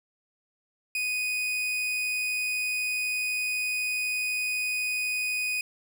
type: tone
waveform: 40% pulse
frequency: 2489 Hz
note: D#7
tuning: in tune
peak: -26 dBFS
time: 0.95-5.61 s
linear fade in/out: 2 ms
effects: none